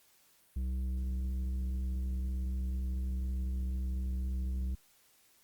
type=tone with tanh clipping; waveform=sine; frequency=64 Hz; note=C2; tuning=38 cents flat; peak=-33 dBFS; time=0.56-4.75 s; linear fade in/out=5 ms; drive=8 dB; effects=white hiss -66 dBFS RMS until 5.43 s + Opus 48 kbps